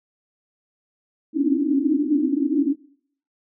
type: band-pass noise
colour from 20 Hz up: white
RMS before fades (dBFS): -20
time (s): 1.33-2.75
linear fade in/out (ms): 50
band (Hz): 270 to 310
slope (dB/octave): 96
effects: noise-tail reverb RT60 0.6 s tail -21 dB re dry